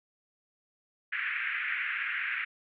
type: band-pass noise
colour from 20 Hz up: pink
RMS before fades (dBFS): -33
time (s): 1.12-2.45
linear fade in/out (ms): 10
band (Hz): 1500 to 2500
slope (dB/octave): 48
effects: none